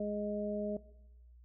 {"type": "harmonic tone", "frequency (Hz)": 207.7, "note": "G#3", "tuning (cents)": 0, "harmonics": [1, 2, 3], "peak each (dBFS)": [-37, -40, -37], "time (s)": [0, 0.77], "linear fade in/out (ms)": 5, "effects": ["noise-tail reverb RT60 0.9 s tail -19 dB re dry", "added 60 Hz sine -55 dBFS peak until 1.44 s"]}